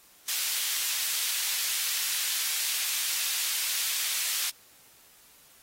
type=high-pass noise; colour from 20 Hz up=pink; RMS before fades=-30 dBFS; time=0.28-4.5 s; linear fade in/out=5 ms; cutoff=2900 Hz; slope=12 dB/octave; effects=white hiss -57 dBFS RMS until 5.62 s + AAC 48 kbps